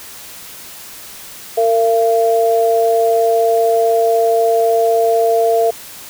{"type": "tone pair together", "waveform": "sine", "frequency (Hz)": [456.1, 680], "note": ["A#4", "F5"], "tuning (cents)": [-38, -46], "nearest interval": "perfect fifth", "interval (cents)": 692, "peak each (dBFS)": -13, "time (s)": [1.57, 5.71], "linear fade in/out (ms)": 10, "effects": ["white hiss -34 dBFS RMS until 6.09 s"]}